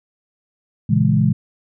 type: chord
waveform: sine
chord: A# half-diminished seventh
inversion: none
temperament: equal with one note detuned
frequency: 116.54 / 139.88 / 164.81 / 207.7 Hz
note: A#2 / C#3 / E3 / G#3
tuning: 0 / +16 / 0 / 0 cents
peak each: -18 dBFS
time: 0.89-1.33 s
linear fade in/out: 10 ms
effects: none